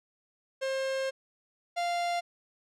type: tone pair in turn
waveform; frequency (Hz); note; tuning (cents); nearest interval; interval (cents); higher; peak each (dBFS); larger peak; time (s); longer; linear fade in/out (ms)
45% pulse; 533 / 695.9; C5 / F5; +32 / -6; perfect fourth; 462; second; -29 / -28; second; 0.61-1.11 / 1.76-2.21; first; 20
effects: low-pass 7000 Hz 12 dB/octave